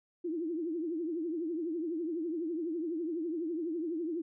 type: tone with vibrato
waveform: sine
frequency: 329.6 Hz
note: E4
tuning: in tune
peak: -32 dBFS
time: 0.24-4.22 s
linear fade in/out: 10 ms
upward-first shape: triangle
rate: 12 Hz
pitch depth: 160 cents each way
effects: none